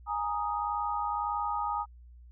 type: chord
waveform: sine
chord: Ab suspended second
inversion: none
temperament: equal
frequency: 830.6 / 932.3 / 1244.5 Hz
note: Ab5 / Bb5 / Eb6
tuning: 0 / 0 / 0 cents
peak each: -33 / -34 / -33 dBFS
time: 0.06-1.86 s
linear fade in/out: 50 ms
effects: added 60 Hz sine -49 dBFS peak until 2.31 s